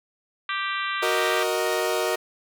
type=harmonic tone; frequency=392 Hz; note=G4; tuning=in tune; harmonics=3 / 4 / 5 / 6 / 7 / 8 / 9 / 10; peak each=-29 / -31 / -33 / -35 / -36 / -37 / -38 / -39 dBFS; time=0.49-1.43 s; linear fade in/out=2 ms
type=chord; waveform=sawtooth; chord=D# minor; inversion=first; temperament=equal; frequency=370 / 466.2 / 622.3 Hz; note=F#4 / A#4 / D#5; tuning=0 / 0 / 0 cents; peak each=-23 dBFS; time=1.02-2.16 s; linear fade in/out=10 ms
effects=none